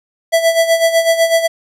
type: tone with tremolo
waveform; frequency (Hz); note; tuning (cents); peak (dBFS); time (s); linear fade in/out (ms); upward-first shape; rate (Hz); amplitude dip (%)
square; 661; E5; +5; -8; 0.32-1.48; 20; sine; 8; 70
effects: resampled to 32000 Hz + 8-bit